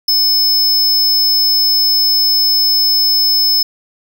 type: tone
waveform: square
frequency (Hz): 5220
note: E8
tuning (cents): -18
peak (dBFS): -10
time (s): 0.08-3.63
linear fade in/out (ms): 5
effects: none